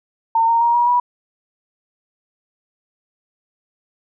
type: tone with pitch steps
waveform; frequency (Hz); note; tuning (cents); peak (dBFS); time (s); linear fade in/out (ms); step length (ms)
sine; 909 / 924.9 / 941.1 / 957.5 / 974.2; A#5 / A#5 / A#5 / A#5 / B5; -44 / -14 / +16 / +46 / -24; -12; 0.35-1; 5; 130
effects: none